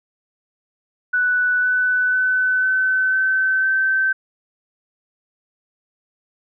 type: tone with pitch steps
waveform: sine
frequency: 1485 / 1497.1 / 1509.2 / 1521.5 / 1533.8 / 1546.3 Hz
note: F#6 / F#6 / F#6 / F#6 / G6 / G6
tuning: +6 / +20 / +34 / +48 / -38 / -24 cents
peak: -15 dBFS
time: 1.13-4.13 s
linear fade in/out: 10 ms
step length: 500 ms
effects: none